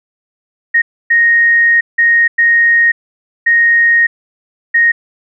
sine tone bursts at uneven times, 1864.7 Hz, A#6, in tune, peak -6 dBFS, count 6, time 0.74-0.82 / 1.1-1.81 / 1.98-2.28 / 2.38-2.92 / 3.46-4.07 / 4.74-4.92 s, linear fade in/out 10 ms, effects none

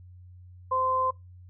sine tone pair together, 517.5 / 1035 Hz, C5 / C6, -19 / -19 cents, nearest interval octave, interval 1200 cents, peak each -31 / -24 dBFS, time 0.71-1.11 s, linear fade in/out 10 ms, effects noise-tail reverb RT60 0.2 s tail -21 dB re dry + added 90 Hz sine -46 dBFS peak until 1.49 s

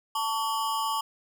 square ring-modulated tone, 1010 Hz, B5, 39 cents sharp, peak -24 dBFS, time 0.15-1.01 s, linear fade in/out 5 ms, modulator 122 Hz, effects none

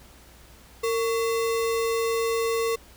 sine tone with sample-and-hold, 457.3 Hz, A#4, 33 cents flat, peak -22 dBFS, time 0.83-2.76 s, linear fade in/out 10 ms, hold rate 1575 Hz, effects added 60 Hz sine -53 dBFS peak until 2.96 s + pink hiss -52 dBFS RMS until 2.96 s

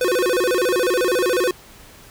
square tone with vibrato, 427.1 Hz, G#4, 48 cents sharp, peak -17 dBFS, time 0.01-1.51 s, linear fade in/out 2 ms, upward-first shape square, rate 14 Hz, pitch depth 280 cents each way, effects pink hiss -45 dBFS RMS until 2.1 s

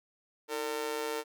sawtooth tone with amplitude modulation, 452.9 Hz, A#4, 50 cents flat, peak -25 dBFS, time 0.48-1.24 s, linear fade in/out 50 ms, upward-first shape sine, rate 135 Hz, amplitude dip 85%, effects none

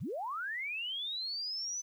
sine linear sweep, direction up, 71.4 to 6100 Hz, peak -35 dBFS, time 0-1.82 s, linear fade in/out 20 ms, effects 11-bit

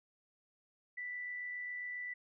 sine tone with amplitude modulation, 1976 Hz, B6, in tune, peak -38 dBFS, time 0.97-2.14 s, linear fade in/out 10 ms, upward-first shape sine, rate 87.4 Hz, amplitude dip 30%, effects none

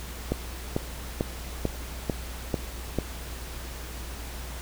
click train, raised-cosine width 2 ms, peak -11 dBFS, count 7, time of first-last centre 0.32-2.987 s, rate 2.25 Hz, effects added 60 Hz sine -37 dBFS peak until 4.61 s + pink hiss -41 dBFS RMS until 4.61 s

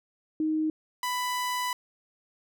sine / sawtooth tone pair in turn, 312.2 / 993.8 Hz, D#4 / B5, +6 / +11 cents, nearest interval octave + minor sixth, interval 2005 cents, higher second, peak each -24 dBFS, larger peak neither, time 0.4-0.7 / 1.03-1.73 s, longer second, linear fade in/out 2 ms, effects none

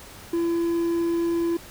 triangle tone with quantisation, 337.9 Hz, E4, 43 cents sharp, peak -19 dBFS, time 0.33-1.57 s, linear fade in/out 5 ms, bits 8, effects pink hiss -44 dBFS RMS until 1.7 s

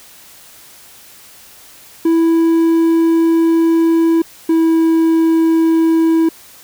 triangle tone pair in turn, 329.6 / 326.2 Hz, E4 / E4, 0 / -18 cents, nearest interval unison, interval 18 cents, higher first, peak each -7 dBFS, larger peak neither, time 2.05-4.22 / 4.49-6.29 s, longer first, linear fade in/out 5 ms, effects white hiss -41 dBFS RMS until 6.63 s

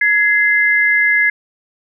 sine tone pair together, 1678 / 2070 Hz, G#6 / C7, +17 / -19 cents, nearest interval major third, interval 364 cents, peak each -13 dBFS, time 0.01-1.3 s, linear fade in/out 5 ms, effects none

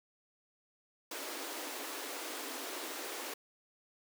pink high-pass noise, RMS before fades -42 dBFS, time 1.11-3.34 s, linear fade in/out 5 ms, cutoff 260 Hz, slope 96 dB/octave, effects none

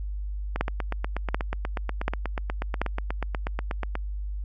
two click trains, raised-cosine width 0.5 ms, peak -9 / -14 dBFS, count 4 / 29, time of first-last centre 0.61-2.816 / 0.56-3.954 s, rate 1.36 / 8.25 Hz, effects added 50 Hz sine -29 dBFS peak until 4.44 s

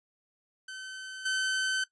sawtooth tone with level steps, 1531 Hz, G6, 41 cents flat, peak -36 / -24 dBFS, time 0.68-1.84 s, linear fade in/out 5 ms, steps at 1.25 s, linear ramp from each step 10 ms, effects noise-tail reverb RT60 0.1 s tail -17 dB re dry + resampled to 22050 Hz

